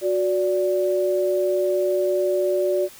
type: tone pair together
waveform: sine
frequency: 366.7 / 582.1 Hz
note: F#4 / D5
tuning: -15 / -15 cents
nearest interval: minor sixth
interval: 800 cents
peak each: -21 dBFS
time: 0.01-2.89 s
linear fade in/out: 50 ms
effects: white hiss -45 dBFS RMS until 2.99 s